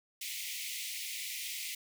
pink high-pass noise, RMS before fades -40 dBFS, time 0.21-1.75 s, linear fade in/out 5 ms, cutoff 2000 Hz, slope 96 dB/octave, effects none

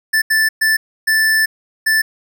square tone bursts at uneven times, 1760 Hz, A6, in tune, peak -12 dBFS, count 5, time 0.13-0.22 / 0.3-0.49 / 0.61-0.77 / 1.07-1.46 / 1.86-2.02 s, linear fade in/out 10 ms, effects none

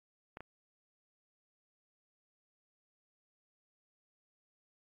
clicks, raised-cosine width 0.5 ms, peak -30 dBFS, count 2, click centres 0.371 / 0.406 s, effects AAC 64 kbps

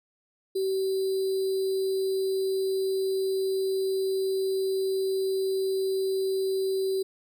sine tone with sample-and-hold, 382.9 Hz, G4, 41 cents flat, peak -24 dBFS, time 0.55-7.03 s, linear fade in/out 10 ms, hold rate 4410 Hz, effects none

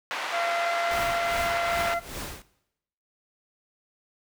white band-pass noise, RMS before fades -32 dBFS, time 0.11-1.94 s, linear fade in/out 0 ms, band 650 to 2100 Hz, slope 12 dB/octave
harmonic tone, 685 Hz, F5, 34 cents flat, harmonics 1 / 2 / 3, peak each -27 / -33 / -34 dBFS, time 0.32-2 s, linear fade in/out 20 ms
pink noise with tremolo, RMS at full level -34 dBFS, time 0.91-2.42 s, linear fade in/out 2 ms, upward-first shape triangle, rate 2.5 Hz, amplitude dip 85%
effects noise-tail reverb RT60 0.8 s tail -19 dB re dry

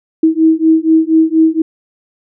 sine beating tone pair, 318.7 / 322.9 Hz, D#4 / E4, +42 / -36 cents, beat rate 4.2 Hz, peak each -10 dBFS, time 0.23-1.62 s, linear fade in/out 5 ms, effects none

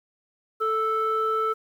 sine tone pair together, 440 / 1318.5 Hz, A4 / E6, 0 / 0 cents, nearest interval octave + perfect fifth, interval 1900 cents, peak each -25 / -22 dBFS, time 0.6-1.54 s, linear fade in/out 20 ms, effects tanh soft clip ceiling -17 dBFS + 9-bit

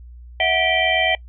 sine tone cluster, 648 / 736 / 1955 / 2349 / 3115 Hz, E5 / F#5 / B6 / D7 / G7, -30 / -9 / -18 / 0 / -12 cents, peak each -22 dBFS, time 0.4-1.15 s, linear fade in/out 2 ms, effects noise-tail reverb RT60 0.1 s tail -23 dB re dry + added 60 Hz sine -37 dBFS peak until 1.28 s

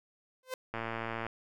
sawtooth tone with exponential growth, 515 Hz, C5, 28 cents flat, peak -28 dBFS, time 0.43-0.54 s, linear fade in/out 2 ms, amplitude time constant 22 ms
click train, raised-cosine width 0.5 ms, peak -21 dBFS, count 61, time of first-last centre 0.74-1.266 s, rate 114 Hz
effects none

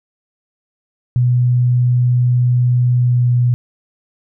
sine tone with pitch glide, 123.47 to 122.48 Hz, B2 to B2, 0 to -14 cents, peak -10 dBFS, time 1.16-3.54 s, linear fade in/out 0 ms, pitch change -14 cents, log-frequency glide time 2.96-3.3 s, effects none

